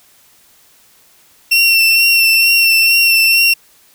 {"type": "tone with vibrato", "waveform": "30% pulse", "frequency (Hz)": 2712, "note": "E7", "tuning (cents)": 49, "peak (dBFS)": -5, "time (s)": [1.51, 3.54], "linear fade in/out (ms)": 10, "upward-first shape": "triangle", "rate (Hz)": 2.2, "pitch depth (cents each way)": 26, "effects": ["white hiss -49 dBFS RMS until 3.94 s"]}